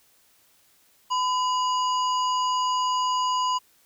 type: harmonic tone with a mistuned harmonic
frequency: 966 Hz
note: B5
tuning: 39 cents flat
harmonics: 1 / 3 / 5 / 7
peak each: -22 / -32 / -36 / -39 dBFS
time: 1.1-3.59 s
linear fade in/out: 20 ms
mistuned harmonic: 1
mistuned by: +73 cents
effects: white hiss -61 dBFS RMS until 3.85 s